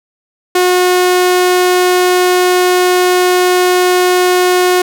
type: tone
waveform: sawtooth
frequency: 362.3 Hz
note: F#4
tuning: 36 cents flat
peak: -4 dBFS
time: 0.55-4.82 s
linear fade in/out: 5 ms
effects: none